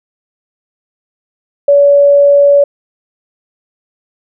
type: tone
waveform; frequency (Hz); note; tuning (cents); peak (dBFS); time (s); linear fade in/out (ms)
sine; 569; C#5; +45; -3; 1.68-2.64; 5
effects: none